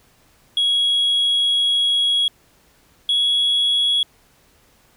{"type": "tone pair in turn", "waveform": "sine", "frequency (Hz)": [3322, 3347], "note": ["G#7", "G#7"], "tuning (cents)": [0, 13], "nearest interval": "unison", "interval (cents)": 13, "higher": "second", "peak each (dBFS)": -13, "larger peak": "neither", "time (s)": [[0.57, 2.28], [3.09, 4.03]], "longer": "first", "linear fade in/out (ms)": 2, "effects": ["tanh soft clip ceiling -13 dBFS", "pink hiss -56 dBFS RMS until 4.96 s"]}